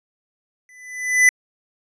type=tone with exponential growth; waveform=square; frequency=2000 Hz; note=B6; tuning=21 cents sharp; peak=-8 dBFS; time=0.69-1.29 s; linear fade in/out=1 ms; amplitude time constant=130 ms; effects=resampled to 22050 Hz